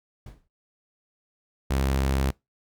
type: noise with exponential decay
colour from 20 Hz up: brown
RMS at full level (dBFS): -36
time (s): 0.26-0.48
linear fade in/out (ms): 5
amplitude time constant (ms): 47
type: tone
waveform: sawtooth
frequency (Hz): 67.2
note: C2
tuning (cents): +47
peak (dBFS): -18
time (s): 1.7-2.31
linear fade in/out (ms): 10
effects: noise-tail reverb RT60 0.2 s tail -24 dB re dry